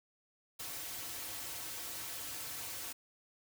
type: noise with comb filter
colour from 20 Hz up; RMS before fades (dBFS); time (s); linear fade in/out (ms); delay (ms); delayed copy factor
white; -43; 0.59-2.93; 10; 4.9; -0.8
effects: none